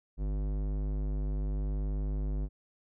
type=tone with low-pass filter; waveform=square; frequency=50.4 Hz; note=G1; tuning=49 cents sharp; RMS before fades=-32 dBFS; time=0.17-2.49 s; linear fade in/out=50 ms; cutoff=430 Hz; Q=0.56; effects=none